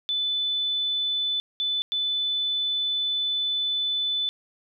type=tone bursts at uneven times; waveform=sine; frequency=3500 Hz; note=A7; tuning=10 cents flat; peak=-23 dBFS; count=3; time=0.09-1.4 / 1.6-1.82 / 1.92-4.29 s; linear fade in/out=0 ms; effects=none